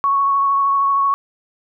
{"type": "tone with vibrato", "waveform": "sine", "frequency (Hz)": 1108.7, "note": "C#6", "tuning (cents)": 0, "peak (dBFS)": -13, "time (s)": [0.04, 1.14], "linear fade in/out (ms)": 0, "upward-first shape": "triangle", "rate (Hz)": 13, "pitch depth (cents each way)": 17, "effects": []}